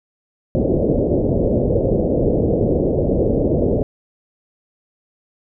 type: low-pass noise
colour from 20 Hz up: white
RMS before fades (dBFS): -17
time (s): 0.55-3.83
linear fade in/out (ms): 0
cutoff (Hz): 570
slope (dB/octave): 48
effects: none